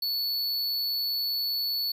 square tone, 4435 Hz, C#8, in tune, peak -27 dBFS, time 0.02-1.92 s, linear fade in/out 5 ms, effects 10-bit

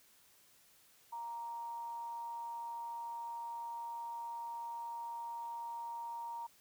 sine tone with amplitude modulation, 934 Hz, A#5, 3 cents sharp, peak -39 dBFS, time 1.12-6.47 s, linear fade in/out 10 ms, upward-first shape sine, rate 237 Hz, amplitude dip 30%, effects white hiss -66 dBFS RMS until 6.6 s

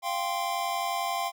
square chord, F suspended second, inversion none, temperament equal with one note detuned, 692.8 / 784 / 1046.5 Hz, F5 / G5 / C6, -14 / 0 / 0 cents, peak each -33 dBFS, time 0.02-1.32 s, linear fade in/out 50 ms, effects none

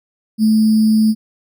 sine tone with sample-and-hold, 218 Hz, A3, 16 cents flat, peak -9 dBFS, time 0.38-1.15 s, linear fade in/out 50 ms, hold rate 4900 Hz, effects none

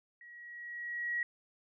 sine tone with level ramp, 1910 Hz, A#6, 42 cents sharp, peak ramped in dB -51 to -30 dBFS, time 0.21-1.23 s, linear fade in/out 2 ms, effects none

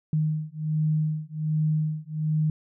sine beating tone pair, 154.1 / 155.4 Hz, D#3 / D#3, -16 / -2 cents, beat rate 1.3 Hz, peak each -26 dBFS, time 0.13-2.5 s, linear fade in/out 2 ms, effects none

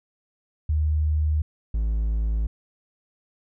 sine / triangle tone pair in turn, 76.6 / 54.48 Hz, D#2 / A1, -27 / -16 cents, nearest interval tritone, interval 589 cents, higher first, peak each -19 dBFS, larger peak neither, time 0.69-1.42 / 1.74-2.47 s, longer neither, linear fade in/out 5 ms, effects none

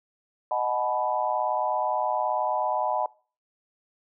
sine chord, B dominant seventh, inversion first, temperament equal with one note detuned, 622.3 / 740 / 858.9 / 987.8 Hz, D#5 / F#5 / A5 / B5, 0 / 0 / -42 / 0 cents, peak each -29 dBFS, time 0.51-3.06 s, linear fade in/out 2 ms, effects noise-tail reverb RT60 0.4 s tail -23 dB re dry

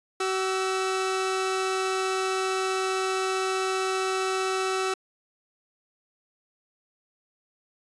sawtooth tone pair together, 378.9 / 1318.5 Hz, F#4 / E6, +41 / 0 cents, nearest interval octave + minor seventh, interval 2159 cents, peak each -22 / -27 dBFS, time 0.2-4.94 s, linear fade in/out 5 ms, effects resampled to 22050 Hz

